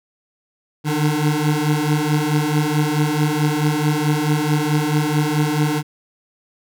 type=beating tone pair; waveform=25% pulse; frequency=148 / 152.6 Hz; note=D3 / D#3; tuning=+14 / -33 cents; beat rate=4.6 Hz; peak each=-16 / -15 dBFS; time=0.84-5.83 s; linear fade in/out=50 ms; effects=none